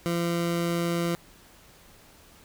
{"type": "tone", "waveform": "20% pulse", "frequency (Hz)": 170.7, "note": "F3", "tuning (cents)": -39, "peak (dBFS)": -20, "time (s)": [0.06, 1.15], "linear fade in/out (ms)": 0, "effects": ["pink hiss -54 dBFS RMS until 2.44 s"]}